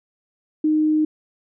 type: tone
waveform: sine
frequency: 308.3 Hz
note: D#4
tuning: 16 cents flat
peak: -15 dBFS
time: 0.64-1.05 s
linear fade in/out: 5 ms
effects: none